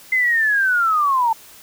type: linear sweep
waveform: sine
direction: down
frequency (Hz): 2076 to 880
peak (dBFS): -14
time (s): 0.12-1.33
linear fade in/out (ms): 5
effects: white hiss -44 dBFS RMS until 1.62 s